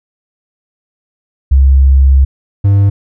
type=tone pair in turn; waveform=sine / triangle; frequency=67.5 / 99.77 Hz; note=C#2 / G2; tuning=-45 / +31 cents; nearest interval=perfect fifth; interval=676 cents; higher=second; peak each=-3 dBFS; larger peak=neither; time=1.51-2.25 / 2.64-2.9 s; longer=first; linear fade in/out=10 ms; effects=none